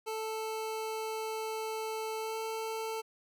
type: tone with pitch glide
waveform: 25% pulse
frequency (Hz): 440 to 444.3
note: A4 to A4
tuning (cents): 0 to +17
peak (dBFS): -31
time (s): 0.06-3.02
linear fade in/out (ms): 20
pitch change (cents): +17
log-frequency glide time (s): 2.19-2.38
effects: none